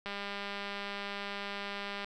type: click train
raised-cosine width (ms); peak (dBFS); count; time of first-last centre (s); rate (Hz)
0.3; -23; 400; 0.06-2.045; 201
effects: none